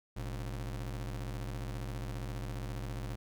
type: ring-modulated tone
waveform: 40% pulse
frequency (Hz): 82.2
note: E2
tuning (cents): -4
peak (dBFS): -33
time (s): 0.16-3.16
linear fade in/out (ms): 10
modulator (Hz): 33.7
effects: none